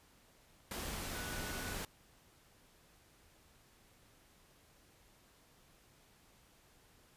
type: tone in noise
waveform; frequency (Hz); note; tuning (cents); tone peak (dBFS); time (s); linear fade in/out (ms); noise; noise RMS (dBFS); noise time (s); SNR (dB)
sine; 1480; F#6; 0; -48; 1.15-1.74; 2; pink; -42; 0.71-1.85; -9
effects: pink hiss -66 dBFS RMS until 7.16 s + resampled to 32000 Hz